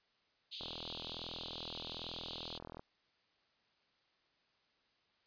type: band-pass noise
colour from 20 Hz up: pink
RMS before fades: -47 dBFS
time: 0.51-2.59 s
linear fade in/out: 20 ms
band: 3100 to 4400 Hz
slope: 48 dB/octave
type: click train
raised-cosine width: 1 ms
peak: -33 dBFS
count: 91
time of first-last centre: 0.61-2.794 s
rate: 41.2 Hz
effects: white hiss -75 dBFS RMS until 5.26 s + resampled to 11025 Hz